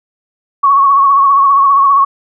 sine tone with vibrato, 1108.7 Hz, C#6, in tune, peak -5 dBFS, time 0.63-2.05 s, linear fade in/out 10 ms, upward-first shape triangle, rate 15 Hz, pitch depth 54 cents each way, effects none

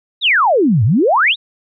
sine exponential two-way sweep, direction down then up, 3989 to 97.8 to 3989 Hz, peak -9 dBFS, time 0.21-1.36 s, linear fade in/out 50 ms, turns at 0.84 s, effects none

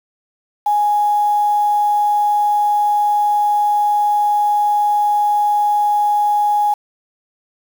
sine tone with quantisation, 830.6 Hz, G#5, in tune, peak -12 dBFS, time 0.66-6.74 s, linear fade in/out 5 ms, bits 6, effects none

